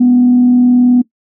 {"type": "tone with frequency modulation", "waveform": "sine", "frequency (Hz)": 246.9, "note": "B3", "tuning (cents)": 0, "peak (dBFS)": -4, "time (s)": [0, 1.02], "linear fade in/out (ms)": 10, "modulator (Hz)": 39.4, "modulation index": 0.2, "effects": ["noise-tail reverb RT60 0.1 s tail -19 dB re dry", "tanh soft clip ceiling -1 dBFS"]}